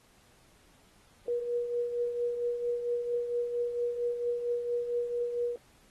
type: tone with tremolo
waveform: sine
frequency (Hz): 480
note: B4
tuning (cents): -49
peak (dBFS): -26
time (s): 1.28-5.56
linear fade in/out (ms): 2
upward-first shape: triangle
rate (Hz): 4.4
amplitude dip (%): 60
effects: pink hiss -63 dBFS RMS until 5.9 s + AAC 32 kbps